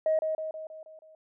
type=tone with echo; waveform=sine; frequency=630 Hz; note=D#5; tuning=21 cents sharp; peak=-21 dBFS; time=0.06-0.19 s; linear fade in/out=2 ms; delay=160 ms; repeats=6; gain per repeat=-5 dB; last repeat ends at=1.15 s; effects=tanh soft clip ceiling -18 dBFS